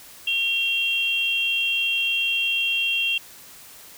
sine tone pair together, 2743 / 3215 Hz, F7 / G7, -32 / +43 cents, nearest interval minor third, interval 275 cents, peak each -22 / -24 dBFS, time 0.27-3.18 s, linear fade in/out 5 ms, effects white hiss -45 dBFS RMS until 3.97 s

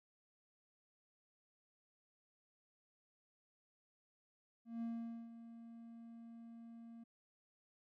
triangle tone with ADSR envelope, 230.8 Hz, A#3, 17 cents flat, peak -37 dBFS, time 4.65-7.04 s, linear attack 170 ms, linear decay 470 ms, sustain -13 dB, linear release 9 ms, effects none

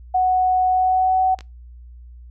sine tone with pitch glide, 740 to 750.8 Hz, F#5 to F#5, 0 to +25 cents, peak -14 dBFS, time 0.14-1.35 s, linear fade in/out 10 ms, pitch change +25 cents, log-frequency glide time 0.69-1.18 s
clicks, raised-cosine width 0.2 ms, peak -19 / -22 dBFS, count 2, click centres 1.389 / 1.408 s
effects noise-tail reverb RT60 0.2 s tail -23 dB re dry + added 60 Hz sine -38 dBFS peak until 2.3 s

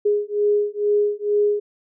sine beating tone pair, 413.1 / 415.3 Hz, G#4 / G#4, -9 / 0 cents, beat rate 2.2 Hz, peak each -20 dBFS, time 0.05-1.6 s, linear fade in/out 10 ms, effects none

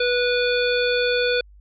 harmonic tone with a mistuned harmonic, 490 Hz, B4, 14 cents flat, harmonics 1 / 3 / 5 / 7 / 9, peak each -20 / -25 / -27 / -28 / -30 dBFS, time 0-1.41 s, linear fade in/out 5 ms, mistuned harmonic 7, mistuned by +26 cents, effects added 50 Hz sine -45 dBFS peak until 1.6 s

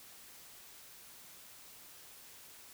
silence, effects white hiss -55 dBFS RMS until 2.73 s

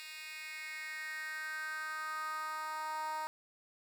10% pulse tone with high-pass filter sweep, 311.1 Hz, D#4, in tune, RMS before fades -41 dBFS, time 0-3.27 s, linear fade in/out 0 ms, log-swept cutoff 2800 to 860 Hz, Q 4.4, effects none

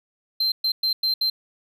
triangle tone bursts at uneven times, 4126 Hz, C8, 25 cents flat, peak -18 dBFS, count 5, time 0.4-0.52 / 0.64-0.72 / 0.83-0.93 / 1.03-1.14 / 1.21-1.3 s, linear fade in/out 5 ms, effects none

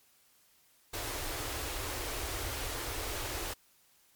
pink band-stop noise, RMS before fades -37 dBFS, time 0.93-3.54 s, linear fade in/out 10 ms, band 120 to 280 Hz, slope 48 dB/octave, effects white hiss -66 dBFS RMS until 4.15 s + MP3 96 kbps

